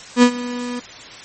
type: tone with ADSR envelope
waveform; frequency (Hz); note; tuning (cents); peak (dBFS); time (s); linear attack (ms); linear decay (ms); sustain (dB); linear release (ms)
35% pulse; 244.6; B3; -16; -4; 0.16-0.8; 65; 79; -18; 12
effects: white hiss -37 dBFS RMS until 1.24 s + MP3 32 kbps